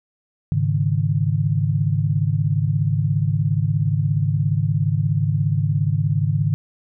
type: chord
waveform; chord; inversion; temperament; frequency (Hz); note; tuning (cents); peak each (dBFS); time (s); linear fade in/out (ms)
sine; Ab suspended fourth; none; equal; 103.83 / 138.59 / 155.56; Ab2 / Db3 / Eb3; 0 / 0 / 0; -21; 0.52-6.54; 0
effects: none